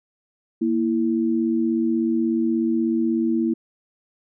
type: tone pair together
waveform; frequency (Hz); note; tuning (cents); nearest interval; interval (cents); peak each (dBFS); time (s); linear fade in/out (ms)
sine; 233.1 / 329.6; A#3 / E4; 0 / 0; tritone; 600; -21; 0.61-3.54; 10
effects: none